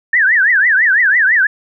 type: tone with vibrato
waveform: sine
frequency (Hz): 1737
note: A6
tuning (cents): -23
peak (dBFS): -8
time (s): 0.13-1.47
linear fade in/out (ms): 5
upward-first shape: triangle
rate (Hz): 6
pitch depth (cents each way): 280
effects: none